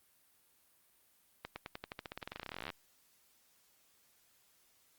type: accelerating click train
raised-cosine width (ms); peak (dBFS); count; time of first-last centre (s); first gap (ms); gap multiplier
0.3; -25; 30; 1.45-2.702; 110; 0.92
effects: white hiss -70 dBFS RMS until 4.98 s + Opus 32 kbps